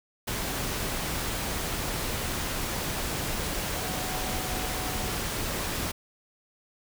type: tone in noise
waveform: sine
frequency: 741 Hz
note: F#5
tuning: 2 cents sharp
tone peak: -39 dBFS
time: 3.76-5.11 s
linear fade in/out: 10 ms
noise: pink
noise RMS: -31 dBFS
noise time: 0.27-5.92 s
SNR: -11 dB
effects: none